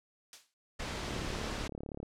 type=noise with exponential decay; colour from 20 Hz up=blue; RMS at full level=-39 dBFS; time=0.33-0.54 s; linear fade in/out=1 ms; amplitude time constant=45 ms
type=noise; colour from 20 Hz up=pink; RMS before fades=-38 dBFS; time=0.79-1.68 s; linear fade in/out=10 ms
type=click train; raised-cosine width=2 ms; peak=-28 dBFS; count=35; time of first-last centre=1.08-2.03 s; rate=35.8 Hz
effects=low-pass 6000 Hz 12 dB/octave